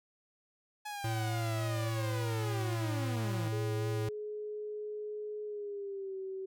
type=linear sweep; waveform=sawtooth; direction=down; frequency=846 to 151.9 Hz; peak=-35 dBFS; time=0.85-3.49 s; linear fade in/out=10 ms
type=tone with vibrato; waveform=square; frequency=111.6 Hz; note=A2; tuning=25 cents sharp; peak=-33 dBFS; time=1.04-4.09 s; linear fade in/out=5 ms; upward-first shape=triangle; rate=3.6 Hz; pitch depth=19 cents each way
type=tone with pitch glide; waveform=sine; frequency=421.8 to 382.3 Hz; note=G#4 to G4; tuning=+27 to -43 cents; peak=-37 dBFS; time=3.52-6.46 s; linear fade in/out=10 ms; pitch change=-170 cents; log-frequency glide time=5.45-6.16 s
effects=none